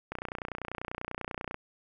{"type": "click train", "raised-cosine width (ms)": 0.5, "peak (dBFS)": -20, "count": 44, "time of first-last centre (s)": [0.12, 1.544], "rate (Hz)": 30.2, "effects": []}